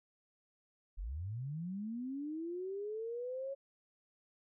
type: linear sweep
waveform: sine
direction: up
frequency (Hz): 37.98 to 554.4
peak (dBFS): -38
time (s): 0.97-3.55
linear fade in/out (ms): 20
effects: none